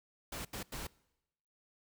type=noise bursts at uneven times; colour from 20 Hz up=pink; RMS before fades=-42 dBFS; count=3; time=0.32-0.45 / 0.53-0.63 / 0.72-0.87 s; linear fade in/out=5 ms; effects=noise-tail reverb RT60 0.9 s tail -23 dB re dry